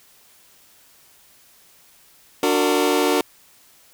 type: chord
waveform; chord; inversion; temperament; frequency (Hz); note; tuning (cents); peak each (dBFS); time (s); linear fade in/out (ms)
sawtooth; D augmented; none; just; 293.7 / 367.1 / 458.9; D4 / F#4 / A#4; 0 / -14 / -27; -17; 2.43-3.21; 2
effects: white hiss -53 dBFS RMS until 3.93 s